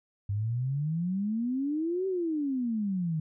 sine exponential two-way sweep, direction up then down, 98 to 387.6 to 153 Hz, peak -27 dBFS, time 0.29-3.2 s, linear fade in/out 5 ms, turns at 2.07 s, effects none

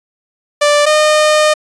sawtooth tone pair in turn, 587.3 / 610.6 Hz, D5 / D#5, 0 / -33 cents, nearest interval minor second, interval 67 cents, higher second, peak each -4 dBFS, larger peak neither, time 0.61-0.86 / 0.86-1.54 s, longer second, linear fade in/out 10 ms, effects resampled to 22050 Hz

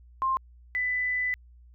sine tone pair in turn, 1057 / 1995.4 Hz, C6 / B6, +17 / +17 cents, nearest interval major seventh, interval 1100 cents, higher second, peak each -23 / -25 dBFS, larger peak first, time 0.22-0.37 / 0.75-1.34 s, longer second, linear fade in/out 0 ms, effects added 60 Hz sine -50 dBFS peak until 1.74 s

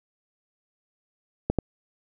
clicks, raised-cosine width 2 ms, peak -9 dBFS, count 2, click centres 1.5 / 1.587 s, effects none

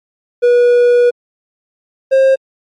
triangle tone pair in turn, 484.9 / 533.4 Hz, B4 / C5, -32 / +33 cents, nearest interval major second, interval 165 cents, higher second, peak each -4 dBFS, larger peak neither, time 0.42-1.11 / 2.11-2.36 s, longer first, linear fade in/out 20 ms, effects MP3 48 kbps

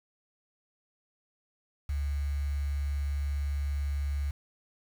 sine tone with quantisation, 71.2 Hz, C#2, 47 cents sharp, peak -28 dBFS, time 1.89-4.31 s, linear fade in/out 5 ms, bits 8, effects none

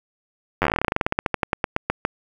slowing click train, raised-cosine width 0.5 ms, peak -4 dBFS, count 28, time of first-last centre 0.62-2.051 s, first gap 10 ms, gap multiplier 1.11, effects 7-bit

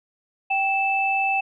sine tone pair together, 780.6 / 2637 Hz, G5 / E7, -8 / 0 cents, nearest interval octave + major sixth, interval 2108 cents, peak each -22 dBFS, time 0.5-1.41 s, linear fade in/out 10 ms, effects none

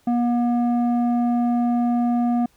square tone with low-pass filter, 240 Hz, B3, 49 cents flat, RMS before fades -20 dBFS, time 0.07-2.46 s, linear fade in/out 5 ms, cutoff 640 Hz, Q 1.7, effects pink hiss -60 dBFS RMS until 2.56 s

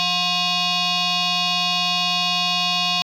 sine tone with frequency modulation, 174.61 Hz, F3, in tune, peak -17 dBFS, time 0-3.02 s, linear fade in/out 0 ms, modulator 892 Hz, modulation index 5, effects tanh soft clip ceiling -13 dBFS

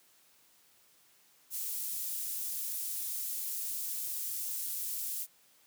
pink high-pass noise, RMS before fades -37 dBFS, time 1.5-5.27 s, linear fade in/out 50 ms, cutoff 11000 Hz, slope 12 dB/octave, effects white hiss -65 dBFS RMS until 5.66 s + high-pass 100 Hz 12 dB/octave

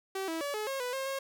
sawtooth tone with pitch steps, 384.9 / 325.8 / 571 / 426.9 / 541 / 495.3 / 535 / 542 Hz, G4 / E4 / D5 / G#4 / C#5 / B4 / C5 / C#5, -32 / -20 / -49 / +48 / -42 / +5 / +38 / -39 cents, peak -29 dBFS, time 0.15-1.19 s, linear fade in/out 5 ms, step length 130 ms, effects none

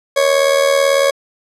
40% pulse tone with amplitude modulation, 553 Hz, C#5, 4 cents flat, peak -7 dBFS, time 0.16-1.11 s, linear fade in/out 10 ms, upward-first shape sine, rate 78.2 Hz, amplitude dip 65%, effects low-pass 11000 Hz 12 dB/octave

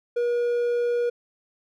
triangle tone, 479.5 Hz, A#4, 49 cents sharp, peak -19 dBFS, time 0.16-1.1 s, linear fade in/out 10 ms, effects none

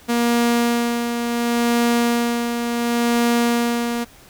sawtooth tone with tremolo, 236.7 Hz, A#3, 27 cents sharp, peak -11 dBFS, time 0.08-4.05 s, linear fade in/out 20 ms, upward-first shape sine, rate 0.7 Hz, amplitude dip 50%, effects pink hiss -47 dBFS RMS until 4.29 s

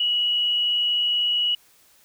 sine tone with frequency modulation, 2921 Hz, F#7, 23 cents flat, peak -19 dBFS, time 0-1.55 s, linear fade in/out 5 ms, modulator 109 Hz, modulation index 0.26, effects white hiss -57 dBFS RMS until 2.04 s

